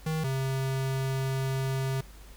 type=tone pair in turn; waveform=square; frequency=158.2 / 133.49 Hz; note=D#3 / C3; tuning=+29 / +35 cents; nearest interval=minor third; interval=294 cents; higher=first; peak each=-28 dBFS; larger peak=neither; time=0.06-0.24 / 0.24-2.01 s; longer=second; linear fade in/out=5 ms; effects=added 50 Hz sine -47 dBFS peak until 2.36 s + pink hiss -54 dBFS RMS until 2.36 s